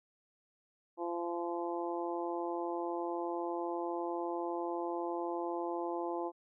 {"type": "harmonic tone", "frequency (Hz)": 171.9, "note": "F3", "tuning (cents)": -27, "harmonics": [2, 3, 4, 5, 6], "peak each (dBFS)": [-37, -42, -42, -41, -45], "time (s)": [0.97, 6.32], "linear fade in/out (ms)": 50, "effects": []}